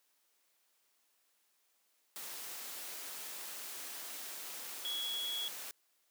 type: tone in noise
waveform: sine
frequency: 3346 Hz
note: G#7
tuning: 12 cents sharp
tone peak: -36 dBFS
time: 4.85-5.48 s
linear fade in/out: 0 ms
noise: white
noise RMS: -45 dBFS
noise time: 2.16-5.71 s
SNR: +6 dB
effects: white hiss -75 dBFS RMS until 6.1 s + high-pass 300 Hz 12 dB/octave